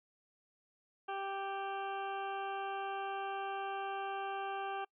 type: harmonic tone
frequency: 392 Hz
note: G4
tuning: in tune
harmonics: 1 / 2 / 3 / 4 / 6 / 7 / 8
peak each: -44 / -39 / -45 / -47 / -56 / -52 / -55 dBFS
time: 1.08-4.85 s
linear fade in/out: 10 ms
effects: noise-tail reverb RT60 0.1 s tail -26 dB re dry